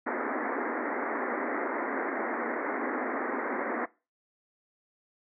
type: band-pass noise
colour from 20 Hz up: pink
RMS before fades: -32 dBFS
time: 0.06-3.86 s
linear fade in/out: 10 ms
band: 230 to 2100 Hz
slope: 96 dB/octave
effects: noise-tail reverb RT60 0.3 s tail -22 dB re dry